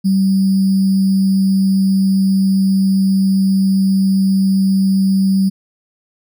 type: tone with sample-and-hold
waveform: sine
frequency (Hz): 192.5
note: G3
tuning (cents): -31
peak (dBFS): -10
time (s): 0.04-5.5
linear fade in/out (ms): 20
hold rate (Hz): 4900
effects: none